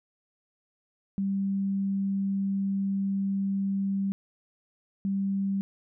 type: tone pair in turn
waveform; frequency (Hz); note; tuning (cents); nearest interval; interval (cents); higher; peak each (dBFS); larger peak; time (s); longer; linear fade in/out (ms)
sine; 196 / 196; G3 / G3; 0 / 0; unison; 0; neither; -25; neither; 1.18-4.12 / 5.05-5.61; first; 0
effects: none